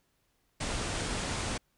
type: low-pass noise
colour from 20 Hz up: pink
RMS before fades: -34 dBFS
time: 0.6-1.58 s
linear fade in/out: 10 ms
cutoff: 9700 Hz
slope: 96 dB/octave
effects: pink hiss -74 dBFS RMS until 1.77 s